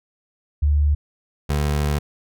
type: tone pair in turn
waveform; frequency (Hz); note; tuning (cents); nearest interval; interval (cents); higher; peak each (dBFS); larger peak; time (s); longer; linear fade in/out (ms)
sine / 25% pulse; 73.42 / 73.42; D2 / D2; 0 / 0; unison; 0; neither; -14 / -15; first; 0.62-0.95 / 1.49-1.99; second; 10
effects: none